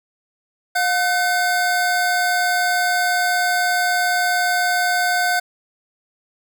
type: tone pair together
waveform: square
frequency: 715.9 / 1519 Hz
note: F5 / F#6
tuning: +43 / +45 cents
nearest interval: octave + minor second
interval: 1302 cents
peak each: -20 dBFS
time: 0.75-5.4 s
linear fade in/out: 10 ms
effects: none